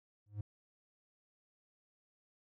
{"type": "tone with exponential growth", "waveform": "triangle", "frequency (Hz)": 103.83, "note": "G#2", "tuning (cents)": 0, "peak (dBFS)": -32, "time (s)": [0.26, 0.41], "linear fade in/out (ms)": 5, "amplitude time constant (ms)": 32, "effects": []}